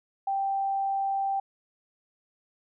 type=tone; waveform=sine; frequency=784 Hz; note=G5; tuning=in tune; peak=-25 dBFS; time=0.27-1.4 s; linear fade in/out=5 ms; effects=none